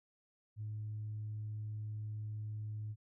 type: tone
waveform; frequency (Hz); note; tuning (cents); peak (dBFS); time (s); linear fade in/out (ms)
sine; 106.9; A2; -49; -38; 0.56-2.96; 50
effects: tanh soft clip ceiling -35 dBFS